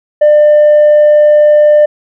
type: tone with tanh clipping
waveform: triangle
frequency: 598 Hz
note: D5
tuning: 31 cents sharp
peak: -3 dBFS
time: 0.21-1.86 s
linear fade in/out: 10 ms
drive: 6 dB
effects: none